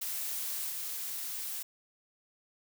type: noise with level steps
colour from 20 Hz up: blue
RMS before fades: -36 / -38 dBFS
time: 0.01-1.63 s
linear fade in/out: 10 ms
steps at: 0.7 s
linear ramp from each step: 2 ms
effects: none